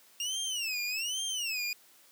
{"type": "tone with vibrato", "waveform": "25% pulse", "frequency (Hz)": 2773, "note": "F7", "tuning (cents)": -13, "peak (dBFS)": -28, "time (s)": [0.2, 1.73], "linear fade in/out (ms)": 2, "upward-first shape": "sine", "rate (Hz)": 1.2, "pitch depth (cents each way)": 240, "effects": ["white hiss -60 dBFS RMS until 2.11 s", "high-pass 200 Hz 12 dB/octave"]}